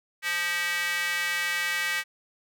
square tone with high-pass filter, 174.61 Hz, F3, in tune, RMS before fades -28 dBFS, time 0.22-2.04 s, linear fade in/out 50 ms, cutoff 1900 Hz, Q 3.1, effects none

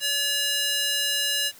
square tone with high-pass filter, 570 Hz, C#5, 48 cents sharp, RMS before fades -25 dBFS, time 0-1.52 s, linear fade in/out 50 ms, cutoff 2700 Hz, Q 1.3, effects white hiss -49 dBFS RMS until 1.59 s

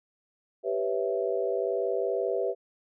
sine chord, C# half-diminished seventh, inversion second, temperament equal, 392 / 493.9 / 554.4 / 659.3 Hz, G4 / B4 / C#5 / E5, 0 / 0 / 0 / 0 cents, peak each -30 / -30 / -34 / -32 dBFS, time 0.63-2.55 s, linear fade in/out 50 ms, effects none

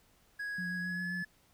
triangle tone with pitch glide, 1661.2 to 1721.8 Hz, G#6 to A6, 0 to -38 cents, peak -34 dBFS, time 0.39-1.25 s, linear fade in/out 10 ms, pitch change +62 cents, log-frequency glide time 0.77-1.13 s
sine tone with vibrato, 179 Hz, F3, 43 cents sharp, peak -38 dBFS, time 0.58-1.23 s, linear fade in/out 5 ms, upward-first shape sine, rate 7.5 Hz, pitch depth 24 cents each way
effects pink hiss -67 dBFS RMS until 1.53 s

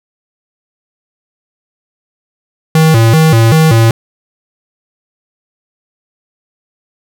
square tone with vibrato, 134.5 Hz, C3, 48 cents sharp, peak -5 dBFS, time 2.75-3.91 s, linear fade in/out 2 ms, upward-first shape square, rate 2.6 Hz, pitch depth 290 cents each way, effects none

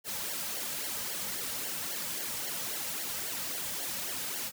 white noise with flanger, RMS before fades -36 dBFS, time 0.04-4.52 s, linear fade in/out 50 ms, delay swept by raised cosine 0.79 to 2.89 ms, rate 3.7 Hz, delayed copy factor -0.75, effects none

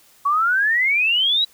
sine exponential sweep, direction up, 1108.7 to 3951 Hz, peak -15 dBFS, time 0.25-1.45 s, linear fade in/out 10 ms, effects white hiss -53 dBFS RMS until 1.53 s

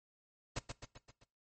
pink noise with echo, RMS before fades -37 dBFS, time 0.56-0.59 s, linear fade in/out 5 ms, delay 130 ms, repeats 5, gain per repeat -5 dB, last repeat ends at 1.24 s, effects noise-tail reverb RT60 0.3 s tail -21 dB re dry + MP3 32 kbps

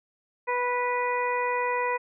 harmonic tone, 491.5 Hz, B4, 8 cents flat, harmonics 1 / 2 / 3 / 4 / 5, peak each -29 / -27 / -39 / -32 / -36 dBFS, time 0.47-1.98 s, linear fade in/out 20 ms, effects none

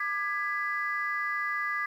sine chord, G# diminished, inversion second, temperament just, 1196.1 / 1661.2 / 1993.5 Hz, D6 / G#6 / B6, +31 / 0 / +16 cents, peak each -32 dBFS, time 0-1.86 s, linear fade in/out 5 ms, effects tanh soft clip ceiling -20 dBFS + 10-bit

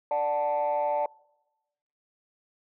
sine chord, D major, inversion none, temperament equal, 587.3 / 740 / 880 Hz, D5 / F#5 / A5, 0 / 0 / 0 cents, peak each -26 / -31 / -26 dBFS, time 0.11-1.06 s, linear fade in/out 2 ms, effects noise-tail reverb RT60 1.0 s tail -25 dB re dry + tanh soft clip ceiling -19 dBFS

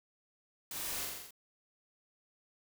white noise with echo, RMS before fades -42 dBFS, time 0.71-1.05 s, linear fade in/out 2 ms, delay 43 ms, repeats 6, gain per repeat -2 dB, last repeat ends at 1.308 s, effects none

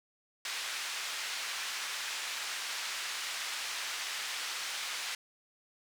pink band-pass noise, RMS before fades -38 dBFS, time 0.45-5.15 s, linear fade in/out 2 ms, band 1600 to 6900 Hz, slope 12 dB/octave, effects none

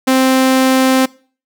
sawtooth tone, 261.6 Hz, C4, in tune, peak -5 dBFS, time 0.07-1.06 s, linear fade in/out 10 ms, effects noise-tail reverb RT60 0.4 s tail -22 dB re dry

